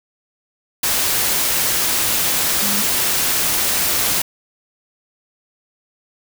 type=tone in noise; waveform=sine; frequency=204.6 Hz; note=G#3; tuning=26 cents flat; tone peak=-25 dBFS; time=2.62-2.82 s; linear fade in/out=5 ms; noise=white; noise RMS=-18 dBFS; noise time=0.83-4.22 s; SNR=-10 dB; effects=none